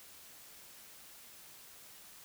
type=silence; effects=white hiss -55 dBFS RMS until 2.24 s